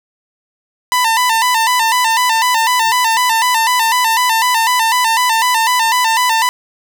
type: tone with vibrato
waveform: sawtooth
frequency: 947 Hz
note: A#5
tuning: 27 cents sharp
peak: -7 dBFS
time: 0.92-6.49 s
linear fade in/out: 0 ms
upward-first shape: square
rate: 4 Hz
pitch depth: 89 cents each way
effects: none

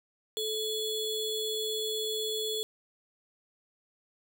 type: ring-modulated tone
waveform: square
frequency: 1914 Hz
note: A#6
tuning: 45 cents sharp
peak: -28 dBFS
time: 0.37-2.63 s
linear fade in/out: 0 ms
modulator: 1480 Hz
effects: none

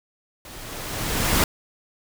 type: noise with level ramp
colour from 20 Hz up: pink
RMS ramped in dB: -41 to -18 dBFS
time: 0.45-1.44 s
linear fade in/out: 2 ms
effects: none

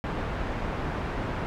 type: low-pass noise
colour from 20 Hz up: pink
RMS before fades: -31 dBFS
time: 0.04-1.46 s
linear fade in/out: 0 ms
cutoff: 1700 Hz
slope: 12 dB/octave
effects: none

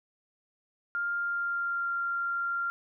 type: tone with pitch glide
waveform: sine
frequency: 1401 to 1386.5 Hz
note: F6 to F6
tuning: +5 to -13 cents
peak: -28 dBFS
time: 0.95-2.7 s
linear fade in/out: 0 ms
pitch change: -18 cents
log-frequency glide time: 1.15-1.91 s
effects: none

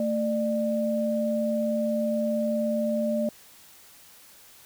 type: tone pair together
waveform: sine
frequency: 224 / 596.9 Hz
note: A3 / D5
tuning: +31 / +28 cents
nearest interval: octave + perfect fourth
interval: 1697 cents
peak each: -26 dBFS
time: 0-3.29 s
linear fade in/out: 2 ms
effects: white hiss -52 dBFS RMS until 4.65 s

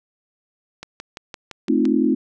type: click train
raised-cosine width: 0.2 ms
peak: -16 dBFS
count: 7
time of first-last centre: 0.83-1.854 s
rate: 5.86 Hz
type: chord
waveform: sine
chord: F dominant seventh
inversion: first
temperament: equal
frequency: 220 / 261.6 / 311.1 / 349.2 Hz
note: A3 / C4 / Eb4 / F4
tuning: 0 / 0 / 0 / 0 cents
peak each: -21 / -19 / -20 / -23 dBFS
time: 1.68-2.15 s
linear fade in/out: 10 ms
effects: none

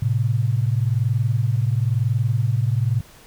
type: tone pair together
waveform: sine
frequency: 110 / 131 Hz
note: A2 / C3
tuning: 0 / +2 cents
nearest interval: minor third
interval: 302 cents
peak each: -19 / -21 dBFS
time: 0.02-3.01 s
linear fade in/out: 5 ms
effects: pink hiss -48 dBFS RMS until 3.26 s

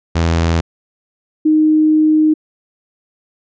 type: tone pair in turn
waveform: sawtooth / sine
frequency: 83.1 / 309.7 Hz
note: E2 / D#4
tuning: +15 / -8 cents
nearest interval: octave + major seventh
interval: 2277 cents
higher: second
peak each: -8 dBFS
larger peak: neither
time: 0.15-0.61 / 1.45-2.34 s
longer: second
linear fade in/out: 10 ms
effects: resampled to 16000 Hz

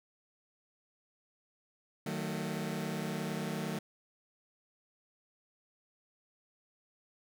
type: chord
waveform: sawtooth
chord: D# diminished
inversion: none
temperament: just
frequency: 155.56 / 186.68 / 224 Hz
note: D#3 / F#3 / A3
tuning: 0 / +16 / +31 cents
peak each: -35 / -35 / -35 dBFS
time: 2.06-3.79 s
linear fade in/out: 5 ms
effects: none

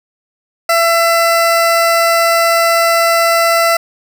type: tone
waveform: 20% pulse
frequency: 671 Hz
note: E5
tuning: 31 cents sharp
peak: -4 dBFS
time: 0.69-3.77 s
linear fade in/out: 5 ms
effects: none

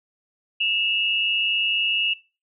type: tone pair together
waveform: sine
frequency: 2665 / 2869 Hz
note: E7 / F7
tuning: +18 / +46 cents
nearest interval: minor second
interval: 128 cents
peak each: -22 / -22 dBFS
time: 0.6-2.14 s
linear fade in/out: 10 ms
effects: noise-tail reverb RT60 0.3 s tail -20 dB re dry

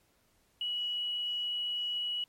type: tone with quantisation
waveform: sine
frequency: 2927 Hz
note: F#7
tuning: 19 cents flat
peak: -31 dBFS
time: 0.61-2.24 s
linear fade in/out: 2 ms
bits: 10
effects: pink hiss -70 dBFS RMS until 2.28 s + MP3 64 kbps

